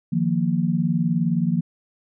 sine chord, Eb suspended second, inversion none, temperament equal, 155.56 / 174.61 / 233.1 Hz, Eb3 / F3 / Bb3, 0 / 0 / 0 cents, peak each -24 / -21 / -24 dBFS, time 0.12-1.61 s, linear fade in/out 10 ms, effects none

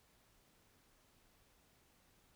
silence, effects pink hiss -71 dBFS RMS until 2.35 s

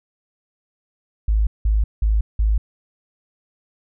sine tone bursts, 53.2 Hz, G#1, 42 cents sharp, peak -14 dBFS, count 4, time 1.28-2.58 s, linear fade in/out 5 ms, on 190 ms, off 180 ms, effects none

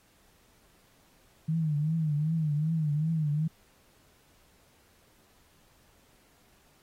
sine tone with vibrato, 154.9 Hz, D#3, 7 cents flat, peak -25 dBFS, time 1.48-3.48 s, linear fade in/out 10 ms, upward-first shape triangle, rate 2.6 Hz, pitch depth 120 cents each way, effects pink hiss -64 dBFS RMS until 6.82 s + AAC 48 kbps

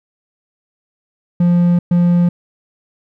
triangle tone bursts at uneven times, 174.61 Hz, F3, in tune, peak -7 dBFS, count 2, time 1.4-1.79 / 1.91-2.29 s, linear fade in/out 5 ms, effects none

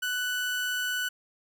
30% pulse tone, 1488 Hz, F#6, 9 cents sharp, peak -25 dBFS, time 0.02-1.09 s, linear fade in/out 10 ms, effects none

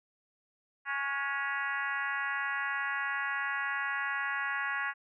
harmonic tone with a mistuned harmonic, 277.2 Hz, C#4, in tune, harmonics 3 / 4 / 5 / 6 / 7 / 8 / 9 / 10, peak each -42 / -38 / -38 / -35 / -37 / -47 / -47 / -48 dBFS, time 0.85-4.94 s, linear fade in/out 50 ms, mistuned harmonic 5, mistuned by +50 cents, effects none

